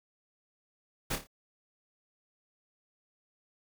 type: noise with echo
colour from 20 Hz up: pink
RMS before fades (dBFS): -32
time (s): 1.1-1.16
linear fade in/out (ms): 10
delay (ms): 28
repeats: 4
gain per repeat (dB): -7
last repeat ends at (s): 1.272
effects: none